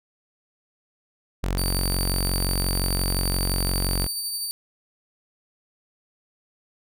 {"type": "tone", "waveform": "sawtooth", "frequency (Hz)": 45.74, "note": "F#1", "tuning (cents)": -19, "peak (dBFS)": -19, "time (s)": [1.43, 4.07], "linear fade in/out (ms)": 10}
{"type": "tone with tremolo", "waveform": "20% pulse", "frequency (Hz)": 4609, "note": "D8", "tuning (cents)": -33, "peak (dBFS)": -20, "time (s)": [1.58, 4.51], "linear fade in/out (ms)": 0, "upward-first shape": "sine", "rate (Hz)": 12, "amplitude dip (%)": 30}
{"effects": []}